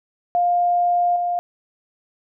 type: tone with level steps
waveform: sine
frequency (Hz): 704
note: F5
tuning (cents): +14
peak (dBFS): -15 / -19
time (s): 0.35-1.39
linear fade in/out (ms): 0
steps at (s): 1.16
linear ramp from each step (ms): 2
effects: none